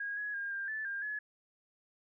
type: tone with pitch steps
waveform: sine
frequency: 1638 / 1677 / 1614 / 1595 / 1746 / 1603 / 1701 Hz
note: G#6 / G#6 / G#6 / G6 / A6 / G6 / G#6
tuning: -24 / +16 / -50 / +30 / -14 / +38 / +41 cents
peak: -35 dBFS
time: 0-1.19 s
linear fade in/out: 5 ms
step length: 170 ms
effects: none